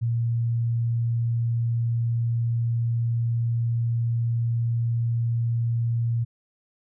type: tone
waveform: sine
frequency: 116.8 Hz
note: A#2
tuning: 4 cents sharp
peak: -21 dBFS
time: 0.01-6.25 s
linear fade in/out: 20 ms
effects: none